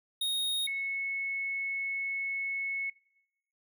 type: tone pair in turn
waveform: square / sine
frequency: 3729 / 2198 Hz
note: A#7 / C#7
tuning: 0 / -15 cents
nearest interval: major sixth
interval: 915 cents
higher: first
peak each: -29 / -31 dBFS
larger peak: first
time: 0.21-0.67 / 0.67-2.9 s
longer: second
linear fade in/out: 5 ms
effects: noise-tail reverb RT60 0.9 s tail -23 dB re dry